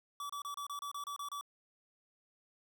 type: tone bursts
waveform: square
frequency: 1150 Hz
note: D6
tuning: 37 cents flat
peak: -40 dBFS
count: 10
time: 0.2-1.411 s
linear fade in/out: 2 ms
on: 95 ms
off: 29 ms
effects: none